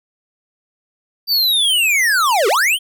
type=linear two-way sweep; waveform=square; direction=down then up; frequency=4699 to 367.4 to 3240 Hz; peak=-13 dBFS; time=1.27-2.79 s; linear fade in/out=50 ms; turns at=2.48 s; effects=none